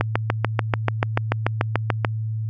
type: click train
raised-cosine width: 0.5 ms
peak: -3 dBFS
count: 15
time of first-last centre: 0.01-2.048 s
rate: 6.87 Hz
effects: added 110 Hz sine -23 dBFS peak until 2.49 s